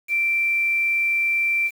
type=tone with quantisation; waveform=sine; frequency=2349 Hz; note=D7; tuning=in tune; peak=-18 dBFS; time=0.08-1.71 s; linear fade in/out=50 ms; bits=7; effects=none